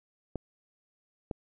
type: clicks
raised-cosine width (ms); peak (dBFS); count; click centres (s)
2; -20; 2; 0.357 / 1.312
effects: none